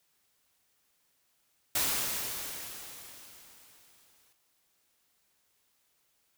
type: noise with exponential decay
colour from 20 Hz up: white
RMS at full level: -28 dBFS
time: 1.75-4.33 s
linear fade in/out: 5 ms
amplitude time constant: 560 ms
effects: white hiss -73 dBFS RMS until 6.37 s